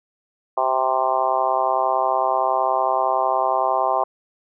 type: harmonic tone with a mistuned harmonic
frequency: 130.81 Hz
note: C3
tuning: in tune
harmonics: 3 / 4 / 5 / 6 / 7 / 8 / 9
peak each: -31 / -28 / -23 / -22 / -26 / -23 / -31 dBFS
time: 0.57-4.04 s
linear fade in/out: 5 ms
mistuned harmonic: 3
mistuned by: -23 cents
effects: none